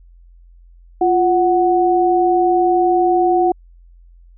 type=tone pair together; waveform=sine; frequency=349.2 / 740 Hz; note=F4 / F#5; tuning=0 / 0 cents; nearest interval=octave + minor second; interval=1300 cents; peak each=-14 dBFS; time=1.01-3.52 s; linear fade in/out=5 ms; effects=added 43 Hz sine -42 dBFS peak until 4.37 s